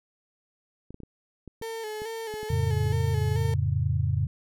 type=clicks; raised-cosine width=3 ms; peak=-29 dBFS; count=11; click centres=0.906 / 0.944 / 1.003 / 1.034 / 1.477 / 1.615 / 2.019 / 2.34 / 2.431 / 2.86 / 2.923 s
type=tone with vibrato; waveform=35% pulse; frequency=440 Hz; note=A4; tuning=in tune; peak=-31 dBFS; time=1.62-3.54 s; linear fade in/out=2 ms; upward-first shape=square; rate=2.3 Hz; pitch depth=47 cents each way
type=chord; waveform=sine; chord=F augmented; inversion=none; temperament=equal with one note detuned; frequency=87.31 / 109.3 / 138.59 Hz; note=F2 / A2 / C#3; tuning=0 / -11 / 0 cents; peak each=-27 dBFS; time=2.5-4.27 s; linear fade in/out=5 ms
effects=none